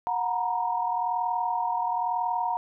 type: tone cluster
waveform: sine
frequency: 730 / 930 / 971 Hz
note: F#5 / A#5 / B5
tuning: -24 / -4 / -30 cents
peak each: -29 / -27 / -33 dBFS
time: 0.07-2.57 s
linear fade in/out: 0 ms
effects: none